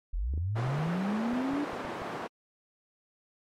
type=linear sweep; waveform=sine; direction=up; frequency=36.71 to 298.8 Hz; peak=-28 dBFS; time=0.13-1.65 s; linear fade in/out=10 ms
type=clicks; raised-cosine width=3 ms; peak=-30 dBFS; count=10; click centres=0.338 / 0.377 / 0.677 / 0.79 / 0.872 / 1.334 / 1.535 / 1.732 / 1.85 / 2.019 s
type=band-pass noise; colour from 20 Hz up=white; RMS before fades=-37 dBFS; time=0.55-2.28 s; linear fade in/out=20 ms; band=180 to 1000 Hz; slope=12 dB/octave
effects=MP3 64 kbps